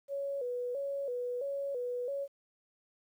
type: tone with vibrato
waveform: sine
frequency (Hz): 523.3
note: C5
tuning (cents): 0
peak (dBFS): -33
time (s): 0.08-2.28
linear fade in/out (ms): 50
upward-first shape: square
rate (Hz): 1.5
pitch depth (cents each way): 110
effects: 11-bit